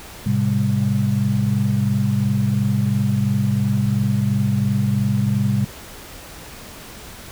sine tone cluster, 108.4 / 131.3 / 200.8 Hz, A2 / C3 / G3, -25 / +6 / +42 cents, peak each -21 / -20 / -20 dBFS, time 0.26-5.65 s, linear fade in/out 5 ms, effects pink hiss -38 dBFS RMS until 7.31 s

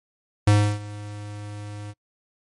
square tone with ADSR envelope, 103.83 Hz, G#2, in tune, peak -13 dBFS, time 0.47-1.94 s, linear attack 6 ms, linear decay 310 ms, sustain -21 dB, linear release 41 ms, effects noise-tail reverb RT60 0.1 s tail -25 dB re dry + MP3 48 kbps

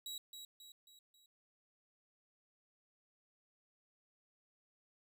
sawtooth tone with echo, 3875 Hz, B7, 34 cents flat, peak -40 dBFS, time 0.06-0.18 s, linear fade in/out 2 ms, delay 270 ms, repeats 4, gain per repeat -6 dB, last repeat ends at 1.26 s, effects none

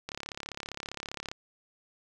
click train, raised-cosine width 0.2 ms, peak -19 dBFS, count 44, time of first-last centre 0.09-1.315 s, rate 35.1 Hz, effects none

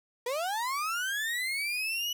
35% pulse linear sweep, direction up, 466.2 to 2960 Hz, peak -28 dBFS, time 0.26-2.13 s, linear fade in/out 5 ms, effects none

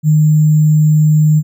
sine tone with sample-and-hold, 153.3 Hz, D#3, 25 cents flat, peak -6 dBFS, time 0.03-1.43 s, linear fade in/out 50 ms, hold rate 7350 Hz, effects none

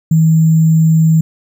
sine tone with sample-and-hold, 160.3 Hz, E3, 48 cents flat, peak -6 dBFS, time 0.11-1.21 s, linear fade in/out 5 ms, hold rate 7350 Hz, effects none

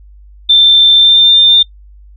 sine tone with pitch glide, 3563 to 3598 Hz, A7 to A7, +21 to +38 cents, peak -3 dBFS, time 0.49-1.63 s, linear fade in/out 10 ms, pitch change +17 cents, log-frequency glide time 0.97-1.22 s, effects noise-tail reverb RT60 0.1 s tail -21 dB re dry + added 50 Hz sine -35 dBFS peak until 2.16 s

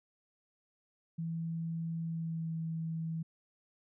sine tone with pitch glide, 164.8 to 162.53 Hz, E3 to E3, 0 to -24 cents, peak -34 dBFS, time 1.18-3.23 s, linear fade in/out 10 ms, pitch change -24 cents, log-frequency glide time 2.03-2.54 s, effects none

